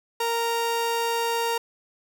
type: tone pair together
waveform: 45% pulse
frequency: 464.3 / 928.6 Hz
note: A#4 / A#5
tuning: -7 / -7 cents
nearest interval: octave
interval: 1200 cents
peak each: -27 / -26 dBFS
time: 0.2-1.58 s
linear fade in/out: 5 ms
effects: none